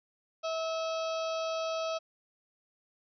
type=harmonic tone; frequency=648 Hz; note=E5; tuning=30 cents flat; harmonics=1 / 2 / 4 / 5 / 6 / 7 / 8 / 9; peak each=-32 / -38 / -44 / -46 / -48 / -49 / -50 / -51 dBFS; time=0.43-1.99 s; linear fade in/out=20 ms; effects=none